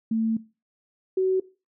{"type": "tone pair in turn", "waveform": "sine", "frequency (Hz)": [223.7, 376.2], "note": ["A3", "F#4"], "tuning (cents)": [29, 29], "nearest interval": "major sixth", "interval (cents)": 900, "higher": "second", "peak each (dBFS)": [-21, -19], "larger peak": "second", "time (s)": [[0.11, 0.37], [1.17, 1.4]], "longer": "first", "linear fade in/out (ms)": 5, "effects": ["noise-tail reverb RT60 0.3 s tail -19 dB re dry"]}